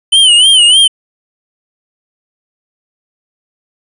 square tone with vibrato, 3019 Hz, F#7, 34 cents sharp, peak -4 dBFS, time 0.12-0.88 s, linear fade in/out 10 ms, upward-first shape sine, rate 3.3 Hz, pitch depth 110 cents each way, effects resampled to 24000 Hz

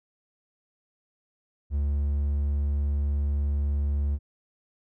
triangle tone, 71.7 Hz, D2, 41 cents flat, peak -21 dBFS, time 1.7-4.19 s, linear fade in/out 50 ms, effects none

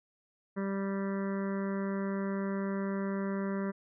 harmonic tone, 196 Hz, G3, in tune, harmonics 1 / 2 / 3 / 5 / 6 / 7 / 8 / 9 / 10, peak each -32 / -38 / -42 / -46 / -48 / -49 / -50 / -51 / -52 dBFS, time 0.56-3.72 s, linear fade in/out 20 ms, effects none

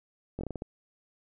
slowing click train, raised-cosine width 2 ms, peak -22 dBFS, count 7, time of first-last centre 0.39-0.621 s, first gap 20 ms, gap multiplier 1.26, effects none

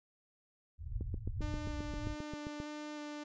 white low-pass noise, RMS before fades -40 dBFS, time 0.78-2.16 s, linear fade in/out 50 ms, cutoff 120 Hz, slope 96 dB/octave
click train, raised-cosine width 3 ms, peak -29 dBFS, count 13, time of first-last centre 1.01-2.602 s, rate 7.54 Hz
sawtooth tone with vibrato, 298.2 Hz, D4, 27 cents sharp, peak -38 dBFS, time 1.41-3.24 s, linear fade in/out 10 ms, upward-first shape square, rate 1.6 Hz, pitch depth 9 cents each way
effects resampled to 16000 Hz

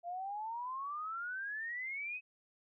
sine exponential sweep, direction up, 680 to 2569 Hz, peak -38 dBFS, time 0.03-2.21 s, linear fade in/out 50 ms, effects none

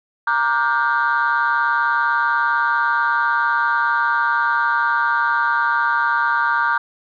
sine chord, G minor seventh, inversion first, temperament equal with one note detuned, 932.3 / 1174.7 / 1427.9 / 1568 Hz, Bb5 / D6 / F6 / G6, 0 / 0 / +38 / 0 cents, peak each -20 dBFS, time 0.27-6.78 s, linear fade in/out 5 ms, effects tanh soft clip ceiling -9 dBFS

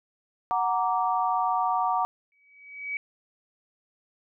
sine chord, Gb augmented, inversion none, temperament equal with one note detuned, 740 / 932.3 / 1165.9 Hz, Gb5 / Bb5 / D6, 0 / 0 / -13 cents, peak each -26 / -27 / -28 dBFS, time 0.51-2.05 s, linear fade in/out 0 ms
sine tone with exponential growth, 2274 Hz, C#7, 44 cents sharp, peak -26 dBFS, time 2.32-2.97 s, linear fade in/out 1 ms, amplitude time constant 140 ms
effects none

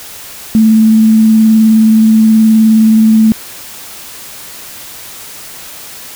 sine tone with vibrato, 220 Hz, A3, in tune, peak -3 dBFS, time 0.55-3.32 s, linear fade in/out 0 ms, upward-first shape triangle, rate 19 Hz, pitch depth 19 cents each way, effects white hiss -29 dBFS RMS until 6.15 s

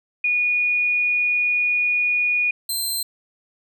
sine / 15% pulse tone pair in turn, 2453 / 4125 Hz, D#7 / C8, -25 / -25 cents, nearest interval major sixth, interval 900 cents, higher second, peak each -17 / -16 dBFS, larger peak second, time 0.24-2.51 / 2.69-3.03 s, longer first, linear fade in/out 5 ms, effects none

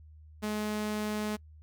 sawtooth tone, 211.9 Hz, G#3, 35 cents sharp, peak -27 dBFS, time 0.42-1.37 s, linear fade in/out 20 ms, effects noise-tail reverb RT60 0.1 s tail -26 dB re dry + added 77 Hz sine -50 dBFS peak until 1.62 s

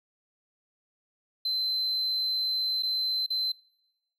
triangle tone with dropouts, 4074 Hz, C8, 47 cents flat, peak -24 dBFS, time 1.45-3.52 s, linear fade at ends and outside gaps 5 ms, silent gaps 2.825-2.831 / 3.263-3.303 s, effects noise-tail reverb RT60 1.0 s tail -26 dB re dry + tanh soft clip ceiling -21 dBFS

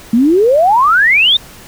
sine exponential sweep, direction up, 219 to 3729 Hz, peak -6 dBFS, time 0.13-1.37 s, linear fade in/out 5 ms, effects pink hiss -36 dBFS RMS until 1.67 s

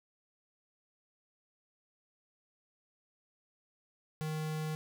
square tone, 155.56 Hz, D#3, in tune, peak -35 dBFS, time 4.21-4.75 s, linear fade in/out 0 ms, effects none

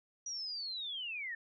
sine linear sweep, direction down, 5830 to 1760 Hz, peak -38 dBFS, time 0.26-1.35 s, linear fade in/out 5 ms, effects none

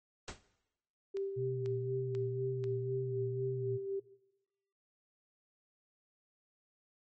pink noise with exponential decay, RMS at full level -37 dBFS, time 0.28-0.42 s, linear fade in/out 2 ms, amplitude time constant 30 ms
sine tone with tremolo, 392 Hz, G4, in tune, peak -33 dBFS, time 1.14-4 s, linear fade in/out 10 ms, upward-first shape sine, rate 4 Hz, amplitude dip 45%
click train, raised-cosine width 0.2 ms, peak -33 dBFS, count 4, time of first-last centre 1.17-2.641 s, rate 2.04 Hz
sine tone with vibrato, 123.47 Hz, B2, in tune, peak -37 dBFS, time 1.36-3.78 s, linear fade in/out 20 ms, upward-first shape sine, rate 2 Hz, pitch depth 58 cents each way
effects noise-tail reverb RT60 0.9 s tail -17 dB re dry + MP3 32 kbps

